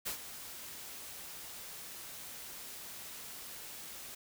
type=noise with ADSR envelope; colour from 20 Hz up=white; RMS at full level=-36 dBFS; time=0.05-4.15 s; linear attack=20 ms; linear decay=100 ms; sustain=-11 dB; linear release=7 ms; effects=none